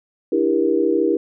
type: chord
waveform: sine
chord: E half-diminished seventh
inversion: third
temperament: just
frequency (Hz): 296.7 / 329.6 / 395.6 / 474.7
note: D4 / E4 / G4 / Bb4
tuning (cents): +18 / 0 / +16 / +31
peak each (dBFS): -23 / -19 / -20 / -21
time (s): 0.32-1.17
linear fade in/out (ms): 5
effects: none